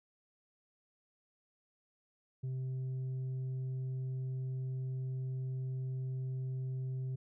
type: tone with tanh clipping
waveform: sine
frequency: 130 Hz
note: C3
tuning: 11 cents flat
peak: -36 dBFS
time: 2.43-7.16 s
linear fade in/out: 10 ms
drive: 3 dB
effects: none